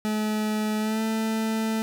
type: tone with pitch glide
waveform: 40% pulse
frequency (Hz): 214.3 to 221.1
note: A3 to A3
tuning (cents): -45 to +9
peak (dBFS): -23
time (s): 0.05-1.82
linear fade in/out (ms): 0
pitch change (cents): +54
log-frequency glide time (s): 0.79-1.02
effects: 10-bit